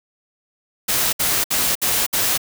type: noise bursts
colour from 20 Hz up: white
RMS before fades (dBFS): -19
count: 5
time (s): 0.88-2.378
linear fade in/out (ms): 10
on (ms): 250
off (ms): 62
effects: none